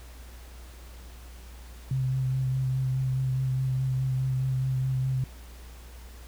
sine tone with vibrato, 130.81 Hz, C3, in tune, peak -24 dBFS, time 1.91-5.24 s, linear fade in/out 2 ms, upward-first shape sine, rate 4.8 Hz, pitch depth 19 cents each way, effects added 60 Hz sine -43 dBFS peak until 6.27 s + pink hiss -52 dBFS RMS until 6.27 s

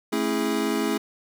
square chord, A major seventh, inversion none, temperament equal with one note detuned, 220 / 271.5 / 329.6 / 415.3 Hz, A3 / C#4 / E4 / G#4, 0 / -36 / 0 / 0 cents, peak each -29 dBFS, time 0.12-0.98 s, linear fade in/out 10 ms, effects none

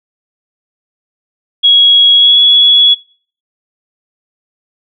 sine tone with pitch glide, 3321 to 3373 Hz, G#7 to G#7, -1 to +26 cents, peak -3 dBFS, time 1.63-2.95 s, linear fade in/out 20 ms, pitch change +27 cents, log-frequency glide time 2.15-2.39 s, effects noise-tail reverb RT60 0.5 s tail -24 dB re dry

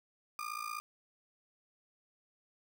35% pulse tone with amplitude modulation, 1210 Hz, D#6, 49 cents flat, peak -33 dBFS, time 0.39-0.8 s, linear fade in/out 0 ms, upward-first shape sine, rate 56.1 Hz, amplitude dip 85%, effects none

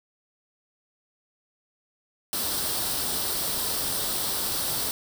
white noise with comb filter, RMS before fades -28 dBFS, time 2.33-4.91 s, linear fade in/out 0 ms, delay 0.22 ms, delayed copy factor +0.55, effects none

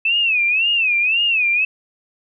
sine tone with vibrato, 2600 Hz, E7, 24 cents flat, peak -14 dBFS, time 0.05-1.65 s, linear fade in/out 5 ms, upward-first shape sine, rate 1.9 Hz, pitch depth 160 cents each way, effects none

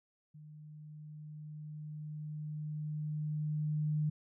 sine tone with level ramp, 151.8 Hz, D#3, 42 cents flat, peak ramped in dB -50 to -29 dBFS, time 0.34-4.1 s, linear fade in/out 10 ms, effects none

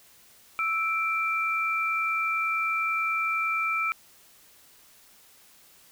sine tone pair together, 1319 / 2350 Hz, E6 / D7, +1 / +1 cents, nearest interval minor seventh, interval 1000 cents, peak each -27 dBFS, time 0.59-3.92 s, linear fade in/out 0 ms, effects white hiss -56 dBFS RMS until 5.91 s

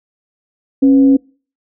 sine tone with frequency modulation, 272.7 Hz, C#4, 28 cents flat, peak -5 dBFS, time 0.82-1.17 s, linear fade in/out 10 ms, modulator 224 Hz, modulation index 0.35, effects noise-tail reverb RT60 0.4 s tail -26 dB re dry + high-pass 150 Hz 12 dB/octave

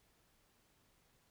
silence, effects pink hiss -73 dBFS RMS until 1.3 s

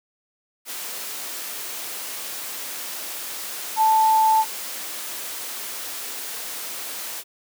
sine tone in noise, 880 Hz, A5, in tune, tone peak -14 dBFS, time 3.76-4.45 s, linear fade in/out 50 ms, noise white, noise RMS -32 dBFS, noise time 0.65-7.24 s, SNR +15 dB, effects high-pass 300 Hz 12 dB/octave

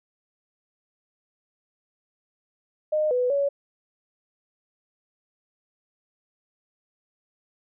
sine tone with pitch steps, 613 / 497.1 / 563 Hz, D#5 / B4 / C#5, -26 / +11 / +27 cents, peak -20 dBFS, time 2.92-3.49 s, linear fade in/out 10 ms, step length 190 ms, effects none

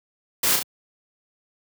white noise with echo, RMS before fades -21 dBFS, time 0.43-0.56 s, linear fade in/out 5 ms, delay 35 ms, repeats 2, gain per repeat -4 dB, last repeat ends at 0.63 s, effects high-pass 100 Hz 12 dB/octave

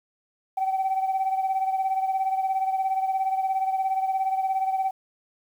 sine beating tone pair, 764 / 781 Hz, G5 / G5, -45 / -7 cents, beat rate 17 Hz, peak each -22 / -28 dBFS, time 0.57-4.91 s, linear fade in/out 10 ms, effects tanh soft clip ceiling -18 dBFS + 9-bit

